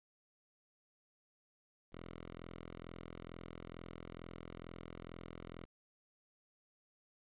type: tone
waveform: 5% pulse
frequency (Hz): 42.23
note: E1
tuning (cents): +43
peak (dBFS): -37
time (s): 1.92-5.66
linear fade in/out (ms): 10
effects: resampled to 8000 Hz + 11-bit